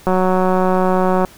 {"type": "click train", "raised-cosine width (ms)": 1, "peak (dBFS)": -3, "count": 219, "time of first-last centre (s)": [0.07, 1.248], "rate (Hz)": 185, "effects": ["pink hiss -43 dBFS RMS until 1.37 s"]}